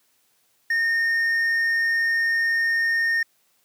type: tone with hard clipping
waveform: sine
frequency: 1834 Hz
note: A#6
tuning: 29 cents flat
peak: -20 dBFS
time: 0.7-3.23 s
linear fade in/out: 5 ms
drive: 3 dB
effects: white hiss -65 dBFS RMS until 3.64 s + high-pass 100 Hz 12 dB/octave